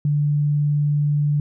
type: tone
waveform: sine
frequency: 146.83 Hz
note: D3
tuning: in tune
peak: -16 dBFS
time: 0.05-1.4 s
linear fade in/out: 2 ms
effects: none